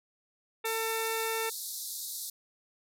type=harmonic tone; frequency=448.6 Hz; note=A4; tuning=34 cents sharp; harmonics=1 / 2 / 3 / 4 / 5 / 6 / 8; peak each=-34 / -37 / -39 / -40 / -41 / -42 / -43 dBFS; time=0.64-1.5 s; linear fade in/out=10 ms
type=band-pass noise; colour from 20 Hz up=white; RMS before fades=-39 dBFS; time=0.65-2.3 s; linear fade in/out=5 ms; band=3700 to 15000 Hz; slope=96 dB/octave
effects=none